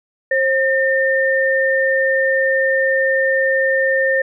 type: tone pair together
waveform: sine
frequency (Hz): 533 / 1811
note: C5 / A6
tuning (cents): +32 / +49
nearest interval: octave + major sixth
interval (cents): 2117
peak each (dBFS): -16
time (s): 0.31-4.22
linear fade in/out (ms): 5
effects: none